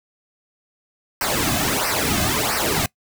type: noise with flanger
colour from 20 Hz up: pink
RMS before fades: -21 dBFS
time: 1.21-2.86 s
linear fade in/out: 2 ms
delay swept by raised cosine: 0.28 to 2.18 ms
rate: 1.5 Hz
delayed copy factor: -0.8
effects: noise-tail reverb RT60 0.1 s tail -22 dB re dry